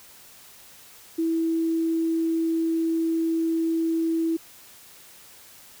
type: tone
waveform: sine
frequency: 327.5 Hz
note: E4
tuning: 11 cents flat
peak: -21 dBFS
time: 1.18-4.37 s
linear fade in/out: 10 ms
effects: white hiss -49 dBFS RMS until 5.8 s